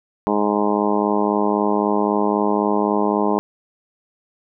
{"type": "harmonic tone", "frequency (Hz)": 103.83, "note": "G#2", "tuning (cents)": 0, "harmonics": [2, 3, 4, 5, 6, 7, 8, 9, 10], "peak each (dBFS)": [-22, -23, -22, -29, -26, -30, -25, -26, -27], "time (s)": [0.27, 3.39], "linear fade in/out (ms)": 0, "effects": []}